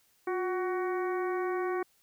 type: harmonic tone with a mistuned harmonic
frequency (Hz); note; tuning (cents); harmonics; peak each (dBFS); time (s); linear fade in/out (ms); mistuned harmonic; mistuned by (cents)
373.7; F#4; +17; 1 / 2 / 3 / 4 / 5 / 6; -30 / -38 / -38 / -43 / -44 / -48; 0.27-1.83; 5; 1; -63
effects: white hiss -68 dBFS RMS until 2.02 s